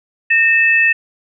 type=tone pair together; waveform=sine; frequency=1833 / 2619 Hz; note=A#6 / E7; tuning=-30 / -12 cents; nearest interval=tritone; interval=618 cents; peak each=-12 dBFS; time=0.3-0.93 s; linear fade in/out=10 ms; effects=none